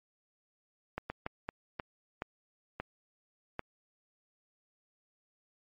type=slowing click train; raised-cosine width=0.5 ms; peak=-20 dBFS; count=8; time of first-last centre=0.98-3.593 s; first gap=120 ms; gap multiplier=1.37; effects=MP3 32 kbps